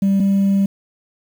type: tone pair in turn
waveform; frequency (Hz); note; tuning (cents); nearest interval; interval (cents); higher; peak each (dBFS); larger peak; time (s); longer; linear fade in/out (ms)
sine; 196 / 196.77; G3 / G3; 0 / +7; unison; 7; second; -10; neither; 0.02-0.2 / 0.2-0.66; second; 5
effects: tanh soft clip ceiling -11 dBFS + 7-bit